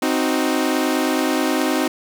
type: chord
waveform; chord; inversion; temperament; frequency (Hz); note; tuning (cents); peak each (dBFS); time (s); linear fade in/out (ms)
sawtooth; C diminished; none; equal; 261.6 / 311.1 / 370; C4 / Eb4 / Gb4; 0 / 0 / 0; -17 / -17 / -21; 0.02-1.88; 5
effects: none